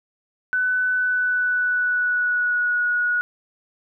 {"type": "tone with pitch glide", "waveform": "sine", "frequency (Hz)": [1500, 1456.5], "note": ["F#6", "F#6"], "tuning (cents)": [23, -28], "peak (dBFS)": -18, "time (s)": [0.53, 3.21], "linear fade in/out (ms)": 0, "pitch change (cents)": -51, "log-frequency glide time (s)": [0.95, 2.83], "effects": []}